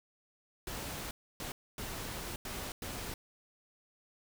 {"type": "noise bursts at uneven times", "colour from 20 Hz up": "pink", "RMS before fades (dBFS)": -41, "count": 5, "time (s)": [[0.67, 1.11], [1.4, 1.52], [1.78, 2.36], [2.45, 2.72], [2.82, 3.14]], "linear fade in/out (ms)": 2, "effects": []}